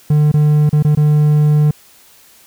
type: tone with dropouts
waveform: triangle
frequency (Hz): 150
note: D3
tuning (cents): +37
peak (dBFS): -6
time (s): 0.1-1.71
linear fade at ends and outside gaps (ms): 5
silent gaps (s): 0.317-0.339 / 0.694-0.728 / 0.826-0.847 / 0.951-0.971
effects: white hiss -46 dBFS RMS until 2.46 s